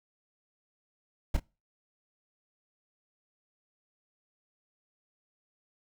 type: noise with echo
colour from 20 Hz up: brown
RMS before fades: -24 dBFS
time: 1.34-1.37 s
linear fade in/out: 5 ms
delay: 28 ms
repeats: 1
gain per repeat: -10 dB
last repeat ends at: 1.398 s
effects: noise-tail reverb RT60 0.3 s tail -24 dB re dry

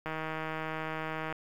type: click train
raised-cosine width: 0.5 ms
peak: -21 dBFS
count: 201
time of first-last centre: 0.06-1.326 s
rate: 158 Hz
effects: 9-bit

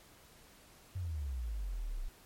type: exponential sweep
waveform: sine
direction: down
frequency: 95.5 to 30.21 Hz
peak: -35 dBFS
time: 0.95-2.09 s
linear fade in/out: 10 ms
effects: pink hiss -60 dBFS RMS until 2.25 s + MP3 64 kbps

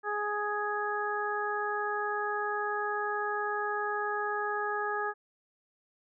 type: harmonic tone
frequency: 416.3 Hz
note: G#4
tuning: 4 cents sharp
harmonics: 1 / 2 / 3 / 4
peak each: -35 / -35 / -35 / -35 dBFS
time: 0.03-5.14 s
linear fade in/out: 50 ms
effects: none

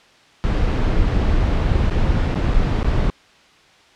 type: noise with dropouts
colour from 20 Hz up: brown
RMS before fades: -17 dBFS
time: 0.44-3.1 s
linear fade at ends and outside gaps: 0 ms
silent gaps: 1.898-1.909 / 2.343-2.357 / 2.538-2.543 / 2.83-2.845 s
effects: white hiss -50 dBFS RMS until 3.95 s + low-pass 4000 Hz 12 dB/octave

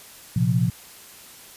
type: chord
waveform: sine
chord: Bb suspended second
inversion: none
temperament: just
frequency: 116.54 / 131.11 / 174.81 Hz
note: Bb2 / C3 / F3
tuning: 0 / +4 / +2 cents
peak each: -22 dBFS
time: 0.36-0.7 s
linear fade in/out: 5 ms
effects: white hiss -45 dBFS RMS until 1.56 s + resampled to 32000 Hz

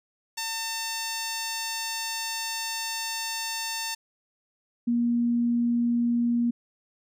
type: tone pair in turn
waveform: 5% pulse / sine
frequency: 900 / 237.5 Hz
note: A5 / A#3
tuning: +39 / +33 cents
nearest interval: octave + major seventh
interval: 2306 cents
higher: first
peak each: -17 / -21 dBFS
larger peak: first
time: 0.37-3.95 / 4.87-6.51 s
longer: first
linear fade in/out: 10 ms
effects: none

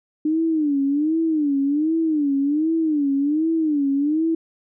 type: tone with vibrato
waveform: sine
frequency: 300.3 Hz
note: D4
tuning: 39 cents sharp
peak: -17 dBFS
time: 0.25-4.35 s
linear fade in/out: 5 ms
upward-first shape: sine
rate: 1.3 Hz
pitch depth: 150 cents each way
effects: none

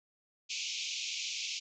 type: band-pass noise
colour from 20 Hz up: pink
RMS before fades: -38 dBFS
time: 0.49-1.6 s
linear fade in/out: 20 ms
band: 2300 to 7000 Hz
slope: 96 dB/octave
effects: none

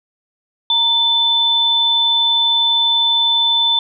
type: tone pair together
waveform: sine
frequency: 932.3 / 3520 Hz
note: A#5 / A7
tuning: 0 / 0 cents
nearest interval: octave + major seventh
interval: 2300 cents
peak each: -22 / -12 dBFS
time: 0.7-3.79 s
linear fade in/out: 2 ms
effects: none

